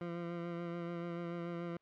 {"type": "tone with vibrato", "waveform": "20% pulse", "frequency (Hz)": 171.5, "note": "F3", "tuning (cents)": -31, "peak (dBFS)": -34, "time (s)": [0.01, 1.77], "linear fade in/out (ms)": 2, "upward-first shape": "sine", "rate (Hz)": 6.9, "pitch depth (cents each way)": 21, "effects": ["white hiss -75 dBFS RMS until 1.81 s", "low-pass 2000 Hz 12 dB/octave"]}